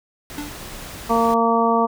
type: noise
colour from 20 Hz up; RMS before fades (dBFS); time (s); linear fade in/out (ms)
pink; -35; 0.3-1.34; 0
type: tone with exponential decay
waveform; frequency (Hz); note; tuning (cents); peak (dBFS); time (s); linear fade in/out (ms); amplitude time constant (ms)
square; 293.7; D4; 0; -25; 0.38-0.64; 2; 55
type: harmonic tone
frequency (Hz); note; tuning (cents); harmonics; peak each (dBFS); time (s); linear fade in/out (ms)
230.1; A#3; -22; 1 / 2 / 3 / 4 / 5; -21 / -21 / -21 / -21 / -21; 1.09-1.87; 20
effects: none